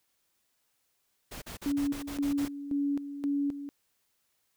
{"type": "noise bursts", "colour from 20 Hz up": "pink", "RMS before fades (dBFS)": -42, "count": 8, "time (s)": [1.31, 2.484], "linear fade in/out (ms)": 10, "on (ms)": 110, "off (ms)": 42}
{"type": "tone with tremolo", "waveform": "sine", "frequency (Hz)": 283.6, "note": "C#4", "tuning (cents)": 40, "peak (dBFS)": -26, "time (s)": [1.66, 3.69], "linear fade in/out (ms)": 0, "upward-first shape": "square", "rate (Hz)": 1.9, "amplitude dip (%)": 70}
{"effects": ["white hiss -75 dBFS RMS until 4.56 s"]}